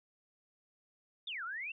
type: exponential two-way sweep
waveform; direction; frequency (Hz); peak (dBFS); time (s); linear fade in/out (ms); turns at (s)
sine; down then up; 3704 to 1300 to 2775; -38; 1.27-1.72; 5; 1.44
effects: none